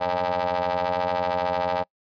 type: ring-modulated tone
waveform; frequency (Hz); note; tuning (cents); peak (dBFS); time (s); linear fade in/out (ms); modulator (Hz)
25% pulse; 88.8; F2; +29; -16; 0-1.84; 20; 717
effects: noise-tail reverb RT60 0.1 s tail -26 dB re dry + resampled to 11025 Hz